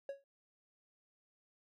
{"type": "tone with exponential decay", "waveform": "triangle", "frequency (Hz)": 554, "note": "C#5", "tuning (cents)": -1, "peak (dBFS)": -34, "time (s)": [0.09, 0.24], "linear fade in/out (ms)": 2, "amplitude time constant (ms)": 31, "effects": []}